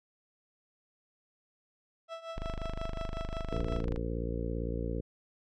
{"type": "tone with tremolo", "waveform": "30% pulse", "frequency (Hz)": 659.3, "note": "E5", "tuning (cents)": 0, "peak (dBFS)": -34, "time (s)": [2.08, 3.86], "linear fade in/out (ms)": 50, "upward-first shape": "triangle", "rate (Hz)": 5.6, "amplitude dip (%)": 85}
{"type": "tone", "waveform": "sawtooth", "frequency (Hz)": 25.3, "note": "G#0", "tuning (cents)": -44, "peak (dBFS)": -31, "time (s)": [2.36, 3.99], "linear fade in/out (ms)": 10}
{"type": "harmonic tone", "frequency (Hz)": 57.7, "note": "A#1", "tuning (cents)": -17, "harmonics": [1, 2, 3, 4, 5, 6, 7, 8, 9], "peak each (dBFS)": [-35, -40, -41, -44, -42, -46, -45, -41, -45], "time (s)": [3.51, 5.01], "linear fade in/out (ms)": 10}
{"effects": ["low-pass 4000 Hz 12 dB/octave"]}